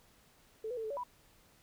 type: tone with pitch steps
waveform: sine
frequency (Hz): 439.8 / 495.4 / 447.8 / 435.2 / 566 / 985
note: A4 / B4 / A4 / A4 / C#5 / B5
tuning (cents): -1 / +5 / +30 / -19 / +36 / -5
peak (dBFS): -36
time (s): 0.64-1.036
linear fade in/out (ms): 5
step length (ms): 66
effects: pink hiss -65 dBFS RMS until 1.62 s